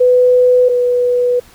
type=tone pair in turn; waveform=sine; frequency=498.8 / 491.6 Hz; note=B4 / B4; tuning=+17 / -8 cents; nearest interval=unison; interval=25 cents; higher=first; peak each=-6 / -10 dBFS; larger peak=first; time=0-0.69 / 0.69-1.4 s; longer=second; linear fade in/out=10 ms; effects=pink hiss -44 dBFS RMS until 1.54 s